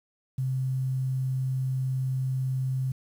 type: tone with quantisation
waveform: sine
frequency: 130.8 Hz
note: C3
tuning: in tune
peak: -25 dBFS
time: 0.38-2.92 s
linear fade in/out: 5 ms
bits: 9
effects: none